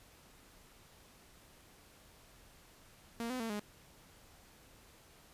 sawtooth tone with pitch steps, 232.1 / 254.4 / 226.8 / 207.8 Hz, A#3 / C4 / A#3 / G#3, -7 / -48 / -47 / +1 cents, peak -33 dBFS, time 3.2-3.596 s, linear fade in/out 0 ms, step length 99 ms, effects pink hiss -61 dBFS RMS until 5.33 s + resampled to 32000 Hz

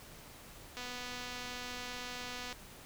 click train, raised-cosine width 0.2 ms, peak -26 dBFS, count 435, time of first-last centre 0.77-2.527 s, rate 247 Hz, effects pink hiss -53 dBFS RMS until 2.85 s

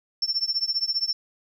sine tone with tremolo, 5390 Hz, E8, 38 cents sharp, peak -18 dBFS, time 0.22-1.13 s, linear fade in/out 2 ms, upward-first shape triangle, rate 15 Hz, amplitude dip 100%, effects tanh soft clip ceiling -14 dBFS + 10-bit

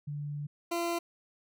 sine / 20% pulse tone pair in turn, 146.1 / 341.3 Hz, D3 / F4, -9 / -40 cents, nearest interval octave + minor third, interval 1469 cents, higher second, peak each -34 / -25 dBFS, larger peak second, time 0.07-0.47 / 0.71-0.99 s, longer first, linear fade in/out 10 ms, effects none

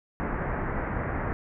pink low-pass noise, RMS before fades -30 dBFS, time 0.2-1.33 s, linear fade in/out 0 ms, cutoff 2000 Hz, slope 48 dB/octave, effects none

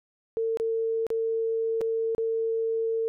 sine tone with dropouts, 451.4 Hz, A4, 44 cents sharp, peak -24 dBFS, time 0.37-3.08 s, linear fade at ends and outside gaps 0 ms, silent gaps 0.572-0.599 / 1.067-1.103 / 1.809-1.814 / 2.149-2.181 s, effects none

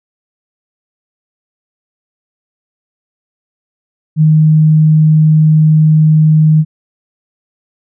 sine tone, 155.5 Hz, D#3, 1 cent flat, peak -4 dBFS, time 4.16-6.65 s, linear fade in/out 50 ms, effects none

